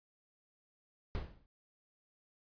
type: noise with exponential decay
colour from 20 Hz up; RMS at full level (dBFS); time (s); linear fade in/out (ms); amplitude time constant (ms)
brown; -33; 1.15-1.46; 0; 66
effects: resampled to 11025 Hz